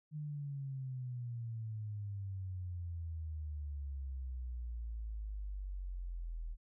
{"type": "exponential sweep", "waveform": "sine", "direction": "down", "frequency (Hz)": [153.2, 39.6], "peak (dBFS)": -39, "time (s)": [0.11, 6.57], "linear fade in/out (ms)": 50, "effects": []}